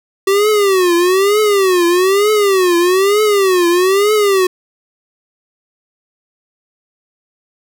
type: tone with vibrato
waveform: square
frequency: 383.5 Hz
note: G4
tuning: 38 cents flat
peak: -10 dBFS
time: 0.27-4.47 s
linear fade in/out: 5 ms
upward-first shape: triangle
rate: 1.1 Hz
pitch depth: 210 cents each way
effects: none